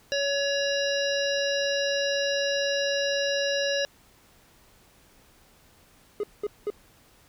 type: harmonic tone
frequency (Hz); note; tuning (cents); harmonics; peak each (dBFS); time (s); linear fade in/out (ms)
562; C#5; +24; 1 / 3 / 5 / 7 / 9 / 10; -26 / -31 / -33 / -34 / -36 / -36; 0.12-3.85; 0
type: tone bursts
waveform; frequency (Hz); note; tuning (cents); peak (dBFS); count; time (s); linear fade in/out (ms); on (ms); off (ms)
triangle; 415.3; G#4; 0; -23; 3; 6.2-6.702; 2; 34; 200
effects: pink hiss -58 dBFS RMS until 7.28 s